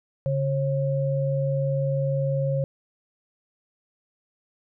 sine tone pair together, 140.8 / 540.6 Hz, C#3 / C#5, +27 / -44 cents, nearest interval octave + major seventh, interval 2329 cents, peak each -23 / -26 dBFS, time 0.26-2.64 s, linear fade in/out 0 ms, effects none

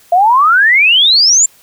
sine exponential sweep, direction up, 675 to 7390 Hz, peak -5 dBFS, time 0.12-1.46 s, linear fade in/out 5 ms, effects white hiss -46 dBFS RMS until 1.62 s

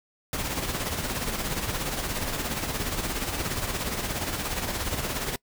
pink noise with tremolo, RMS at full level -28 dBFS, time 0.33-5.36 s, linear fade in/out 2 ms, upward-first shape sine, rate 17 Hz, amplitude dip 50%, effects noise-tail reverb RT60 0.1 s tail -24 dB re dry

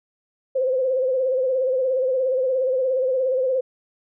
sine tone with vibrato, 518 Hz, C5, 17 cents flat, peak -18 dBFS, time 0.55-3.61 s, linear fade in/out 10 ms, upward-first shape sine, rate 17 Hz, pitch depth 60 cents each way, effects none

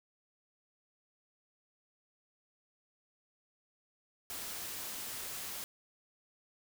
white noise, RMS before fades -42 dBFS, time 4.3-5.64 s, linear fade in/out 0 ms, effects none

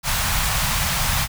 pink band-stop noise, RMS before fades -21 dBFS, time 0.03-1.28 s, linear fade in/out 50 ms, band 170 to 730 Hz, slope 24 dB/octave, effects none

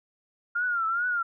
sine tone with vibrato, 1396.9 Hz, F6, in tune, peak -24 dBFS, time 0.55-1.23 s, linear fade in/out 10 ms, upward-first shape triangle, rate 2.4 Hz, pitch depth 120 cents each way, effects none

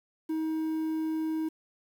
triangle tone with quantisation, 316.9 Hz, D#4, 32 cents sharp, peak -26 dBFS, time 0.29-1.49 s, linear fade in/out 10 ms, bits 9, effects none

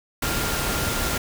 sine tone in noise, 1396.9 Hz, F6, in tune, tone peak -33 dBFS, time 0.22-1.18 s, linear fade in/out 5 ms, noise pink, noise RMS -25 dBFS, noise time 0.22-1.18 s, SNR -11 dB, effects none

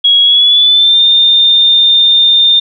sine tone with pitch glide, 3318 to 3618 Hz, G#7 to A7, -2 to +48 cents, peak -4 dBFS, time 0.04-2.6 s, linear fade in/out 10 ms, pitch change +150 cents, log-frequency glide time 0.22-1.02 s, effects none

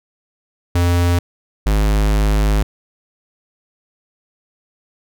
square tone pair in turn, 87.3 / 51.91 Hz, F2 / G#1, 0 / 0 cents, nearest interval major sixth, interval 900 cents, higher first, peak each -13 dBFS, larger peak neither, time 0.75-1.19 / 1.66-2.63 s, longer second, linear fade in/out 5 ms, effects none

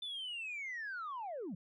sine linear sweep, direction down, 3548 to 150 Hz, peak -38 dBFS, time 0.02-1.55 s, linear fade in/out 5 ms, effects tanh soft clip ceiling -37 dBFS

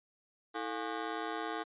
15% pulse ring-modulated tone, 383.7 Hz, G4, 37 cents flat, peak -26 dBFS, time 0.54-1.64 s, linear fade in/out 20 ms, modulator 59 Hz, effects resampled to 8000 Hz

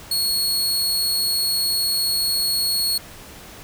sawtooth tone, 4339 Hz, C#8, 38 cents flat, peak -16 dBFS, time 0.11-2.98 s, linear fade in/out 5 ms, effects pink hiss -41 dBFS RMS until 3.63 s

